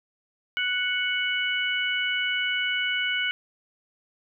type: harmonic tone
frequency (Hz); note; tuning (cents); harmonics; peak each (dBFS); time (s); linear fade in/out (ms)
740; F#5; 0; 2 / 3 / 4; -28 / -28 / -28; 0.57-3.31; 0
effects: none